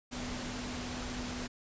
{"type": "tone in noise", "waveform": "sine", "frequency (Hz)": 246.9, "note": "B3", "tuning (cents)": 0, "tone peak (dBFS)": -41, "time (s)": [0.11, 1.48], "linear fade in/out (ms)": 20, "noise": "pink", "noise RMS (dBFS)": -40, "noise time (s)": [0.11, 1.48], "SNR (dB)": -4, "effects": ["resampled to 16000 Hz"]}